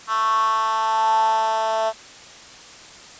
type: tone with high-pass filter sweep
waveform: 10% pulse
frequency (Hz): 221.1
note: A3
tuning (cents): +9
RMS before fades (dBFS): -20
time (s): 0.07-1.93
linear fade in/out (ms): 50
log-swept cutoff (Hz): 1200 to 710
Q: 8.3
effects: white hiss -42 dBFS RMS until 3.19 s + resampled to 16000 Hz